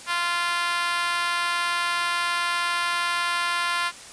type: tone with high-pass filter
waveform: 5% pulse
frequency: 347.1 Hz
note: F4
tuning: 11 cents flat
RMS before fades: -25 dBFS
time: 0.06-3.92 s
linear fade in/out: 50 ms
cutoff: 1100 Hz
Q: 2.6
effects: white hiss -42 dBFS RMS until 4.12 s + resampled to 22050 Hz